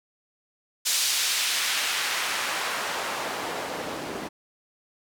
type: noise with band-pass filter sweep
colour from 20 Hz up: white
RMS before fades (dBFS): -28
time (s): 0.85-4.29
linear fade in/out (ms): 20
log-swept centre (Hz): 5100 to 310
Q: 0.76
effects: none